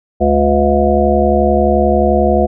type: harmonic tone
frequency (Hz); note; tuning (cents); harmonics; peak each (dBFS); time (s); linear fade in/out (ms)
71.4; D2; -48; 1 / 3 / 5 / 7 / 9 / 10; -16 / -16 / -16 / -16 / -16 / -16; 0.2-2.47; 20
effects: none